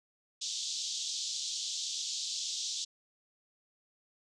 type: band-pass noise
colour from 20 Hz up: pink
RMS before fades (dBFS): -37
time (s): 0.41-2.85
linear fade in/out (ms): 10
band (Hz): 3400 to 7300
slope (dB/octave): 48
effects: none